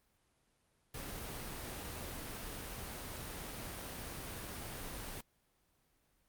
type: noise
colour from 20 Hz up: pink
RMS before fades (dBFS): -44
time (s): 0.94-5.21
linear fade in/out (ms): 5
effects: pink hiss -75 dBFS RMS until 6.28 s + Opus 32 kbps